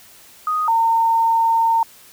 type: tone pair in turn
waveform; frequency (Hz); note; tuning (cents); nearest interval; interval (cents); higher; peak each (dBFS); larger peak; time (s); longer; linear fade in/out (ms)
sine; 1244.5 / 911.5; D#6 / A#5; 0 / -39; perfect fourth; 539; first; -17 / -13; second; 0.47-0.68 / 0.68-1.83; second; 2
effects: white hiss -46 dBFS RMS until 2.12 s